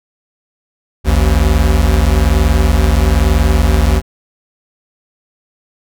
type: tone pair together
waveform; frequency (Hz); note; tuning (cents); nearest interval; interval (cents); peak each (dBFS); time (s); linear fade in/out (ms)
square; 54.92 / 76; A1 / D#2; -3 / -40; tritone; 563; -12; 1.04-4.02; 50
effects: none